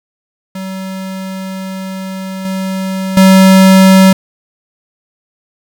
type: tone with level steps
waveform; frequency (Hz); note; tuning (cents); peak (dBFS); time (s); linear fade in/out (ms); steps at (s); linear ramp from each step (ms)
square; 190; F#3; +46; -20 / -16 / -3; 0.55-4.13; 5; 2.45 / 3.17; 2
effects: 7-bit